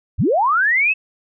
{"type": "linear sweep", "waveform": "sine", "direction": "up", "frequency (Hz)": [44.99, 2660], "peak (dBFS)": -13, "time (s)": [0.18, 0.94], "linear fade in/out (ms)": 20, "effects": []}